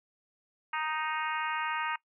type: harmonic tone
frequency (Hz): 311.1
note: D#4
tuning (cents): 0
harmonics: 3 / 4 / 5 / 6 / 7 / 8 / 9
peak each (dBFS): -34 / -36 / -38 / -40 / -41 / -42 / -43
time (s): 0.73-1.96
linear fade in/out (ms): 5
effects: noise-tail reverb RT60 0.1 s tail -21 dB re dry